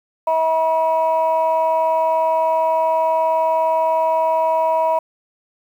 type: tone pair together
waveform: sine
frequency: 644 / 963.4 Hz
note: E5 / B5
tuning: -41 / -43 cents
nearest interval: perfect fifth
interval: 698 cents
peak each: -16 dBFS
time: 0.27-4.99 s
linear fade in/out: 5 ms
effects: tanh soft clip ceiling -9 dBFS + 8-bit